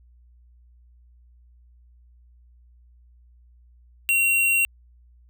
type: tone with sample-and-hold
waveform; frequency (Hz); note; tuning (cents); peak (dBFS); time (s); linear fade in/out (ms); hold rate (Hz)
sine; 2743; F7; -32; -17; 4.09-4.65; 0; 11025
effects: added 60 Hz sine -51 dBFS peak until 5.29 s